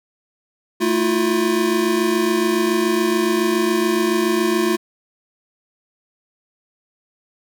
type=tone cluster; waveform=square; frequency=221.5 / 327.3 / 354.4 Hz; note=A3 / E4 / F4; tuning=+12 / -12 / +25 cents; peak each=-23 / -23 / -19 dBFS; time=0.8-4.77 s; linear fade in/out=20 ms; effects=none